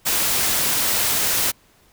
white noise, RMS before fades -20 dBFS, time 0.05-1.52 s, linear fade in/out 20 ms, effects pink hiss -56 dBFS RMS until 1.92 s

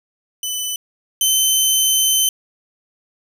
15% pulse tone pair in turn, 3006 / 3073 Hz, F#7 / G7, +27 / -35 cents, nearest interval unison, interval 38 cents, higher second, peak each -14 / -6 dBFS, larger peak second, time 0.43-0.76 / 1.21-2.29 s, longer second, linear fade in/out 2 ms, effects none

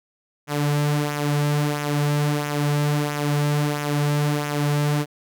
sawtooth tone with flanger, 146.83 Hz, D3, in tune, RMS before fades -22 dBFS, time 0.47-5.06 s, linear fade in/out 50 ms, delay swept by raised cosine 0.22 to 4.12 ms, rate 1.5 Hz, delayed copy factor -0.55, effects none

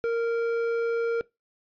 sine tone with hard clipping, 463.7 Hz, A#4, 9 cents flat, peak -25 dBFS, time 0.04-1.21 s, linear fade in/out 0 ms, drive 8 dB, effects noise-tail reverb RT60 0.2 s tail -21 dB re dry + resampled to 11025 Hz

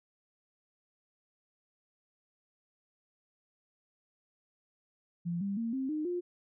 sine tone with pitch steps, 171.9 / 198.61 / 229.5 / 265.1 / 306.3 / 353.9 Hz, F3 / G3 / A#3 / C4 / D#4 / F4, -27 / +23 / -27 / +23 / -27 / +23 cents, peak -31 dBFS, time 5.25-6.21 s, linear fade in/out 20 ms, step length 160 ms, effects none

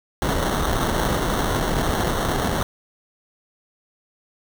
pink noise with sample-and-hold, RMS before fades -22 dBFS, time 0.22-2.63 s, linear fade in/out 0 ms, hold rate 2450 Hz, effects none

